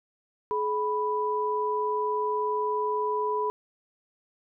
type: tone pair together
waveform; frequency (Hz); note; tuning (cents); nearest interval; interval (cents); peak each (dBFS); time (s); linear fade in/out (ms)
sine; 424.3 / 987.8; G#4 / B5; +37 / 0; octave + minor third; 1463; -28 / -27; 0.51-3.5; 0
effects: none